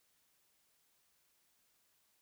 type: silence
effects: white hiss -75 dBFS RMS until 2.21 s